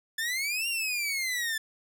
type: exponential two-way sweep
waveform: sawtooth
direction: up then down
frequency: 1746 to 2811 to 1746 Hz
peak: -25 dBFS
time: 0.18-1.58 s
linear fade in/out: 5 ms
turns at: 0.68 s
effects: none